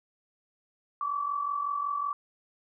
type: tone pair together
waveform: sine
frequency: 1108.7 / 1154.1 Hz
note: C#6 / D6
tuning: 0 / -31 cents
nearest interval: minor second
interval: 69 cents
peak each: -35 / -29 dBFS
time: 1.01-2.13 s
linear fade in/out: 2 ms
effects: none